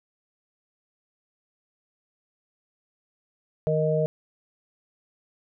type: harmonic tone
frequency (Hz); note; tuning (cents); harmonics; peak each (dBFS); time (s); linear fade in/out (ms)
155.56; D#3; 0; 1 / 3 / 4; -25 / -25 / -25; 3.67-4.06; 0
effects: none